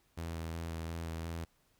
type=tone with vibrato; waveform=sawtooth; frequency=82.41 Hz; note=E2; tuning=in tune; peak=-34 dBFS; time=0.17-1.45 s; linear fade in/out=10 ms; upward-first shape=square; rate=2.8 Hz; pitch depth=16 cents each way; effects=pink hiss -72 dBFS RMS until 1.79 s